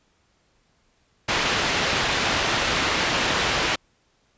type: low-pass noise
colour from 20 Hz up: white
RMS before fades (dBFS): -23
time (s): 1.28-3.76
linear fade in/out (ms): 10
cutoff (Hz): 3200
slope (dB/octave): 12
effects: pink hiss -65 dBFS RMS until 4.37 s + resampled to 16000 Hz